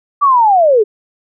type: linear sweep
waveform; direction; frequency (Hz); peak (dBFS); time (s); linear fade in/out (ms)
sine; down; 1174.7 to 396.7; -6; 0.21-0.84; 20
effects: none